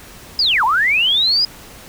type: linear two-way sweep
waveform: sine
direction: down then up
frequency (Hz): 5100 to 830.6 to 5030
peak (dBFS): -12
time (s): 0.39-1.45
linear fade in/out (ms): 2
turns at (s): 0.64
effects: pink hiss -39 dBFS RMS until 1.88 s